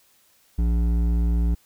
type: tone with hard clipping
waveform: sine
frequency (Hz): 57.8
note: A#1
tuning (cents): -14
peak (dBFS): -20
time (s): 0.58-1.55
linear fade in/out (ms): 10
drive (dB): 10
effects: white hiss -60 dBFS RMS until 1.65 s